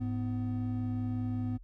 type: tone pair together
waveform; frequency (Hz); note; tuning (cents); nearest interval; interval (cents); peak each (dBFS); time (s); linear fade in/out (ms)
triangle; 105.28 / 250.4; G#2 / B3; +24 / +24; octave + minor third; 1500; -31 / -32; 0-1.58; 20
effects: added 42 Hz sine -48 dBFS peak until 1.63 s